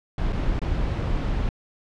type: noise with dropouts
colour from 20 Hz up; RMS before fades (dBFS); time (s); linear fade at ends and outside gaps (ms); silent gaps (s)
brown; -24; 0.18-1.49; 2; 0.324-0.328 / 0.593-0.616
effects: low-pass 4000 Hz 12 dB/octave